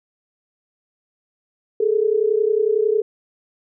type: tone pair together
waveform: sine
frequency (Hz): 415.7 / 446.7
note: G#4 / A4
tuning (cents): +2 / +26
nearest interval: minor second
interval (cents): 124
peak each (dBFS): -18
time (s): 1.8-3.02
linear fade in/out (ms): 5
effects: none